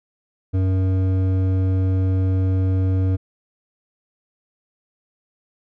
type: tone with hard clipping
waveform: triangle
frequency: 94 Hz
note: F#2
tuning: 28 cents sharp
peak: -18 dBFS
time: 0.53-3.17 s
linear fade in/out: 20 ms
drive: 14 dB
effects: none